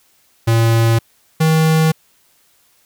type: tone pair in turn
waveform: square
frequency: 114.4 / 159.04 Hz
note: A#2 / D#3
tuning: -32 / +38 cents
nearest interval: tritone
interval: 570 cents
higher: second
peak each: -11 dBFS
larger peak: neither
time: 0.47-0.99 / 1.4-1.92 s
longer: neither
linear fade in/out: 10 ms
effects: white hiss -56 dBFS RMS until 2.85 s

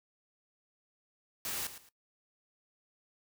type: noise with echo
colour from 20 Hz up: white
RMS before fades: -37 dBFS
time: 1.45-1.67 s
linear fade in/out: 2 ms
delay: 110 ms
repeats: 2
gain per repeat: -12 dB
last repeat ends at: 1.89 s
effects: noise-tail reverb RT60 0.1 s tail -17 dB re dry

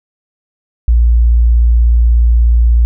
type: tone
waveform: sine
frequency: 58.27 Hz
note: A#1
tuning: in tune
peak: -5 dBFS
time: 0.88-2.85 s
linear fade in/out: 0 ms
effects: none

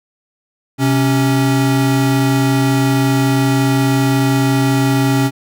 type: tone pair together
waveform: square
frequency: 130 / 275.5 Hz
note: C3 / C#4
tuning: -11 / -11 cents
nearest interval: octave + minor second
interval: 1300 cents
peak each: -15 / -15 dBFS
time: 0.78-5.31 s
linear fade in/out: 50 ms
effects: none

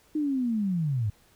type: linear sweep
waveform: sine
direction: down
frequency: 311.1 to 98 Hz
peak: -24 dBFS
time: 0.15-1.1 s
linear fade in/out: 5 ms
effects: pink hiss -61 dBFS RMS until 1.35 s

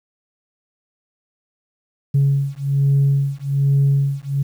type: beating tone pair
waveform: sine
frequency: 138.6 / 139.8 Hz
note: C#3 / C#3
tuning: 0 / +15 cents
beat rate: 1.2 Hz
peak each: -16 dBFS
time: 2.14-4.43 s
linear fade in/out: 10 ms
effects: tanh soft clip ceiling -9 dBFS + 8-bit

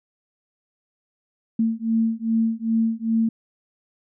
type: beating tone pair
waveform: sine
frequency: 224.4 / 226.9 Hz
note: A3 / A#3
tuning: +34 / -47 cents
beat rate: 2.5 Hz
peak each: -22 dBFS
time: 1.59-3.29 s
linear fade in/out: 5 ms
effects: none

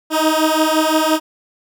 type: beating tone pair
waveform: 15% pulse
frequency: 311.1 / 316.9 Hz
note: D#4 / D#4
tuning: 0 / +32 cents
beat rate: 5.8 Hz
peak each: -10 dBFS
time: 0.1-1.2 s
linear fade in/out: 50 ms
effects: none

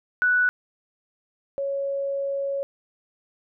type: tone pair in turn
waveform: sine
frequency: 1480 / 554.4 Hz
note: F#6 / C#5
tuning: 0 / 0 cents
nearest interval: octave + perfect fourth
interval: 1700 cents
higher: first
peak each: -17 / -24 dBFS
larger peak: first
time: 0.22-0.49 / 1.58-2.63 s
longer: second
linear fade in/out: 0 ms
effects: none

